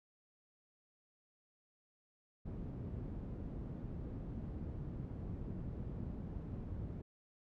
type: low-pass noise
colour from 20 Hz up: white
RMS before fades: -44 dBFS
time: 2.45-7.02 s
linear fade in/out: 10 ms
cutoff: 170 Hz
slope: 12 dB/octave
effects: none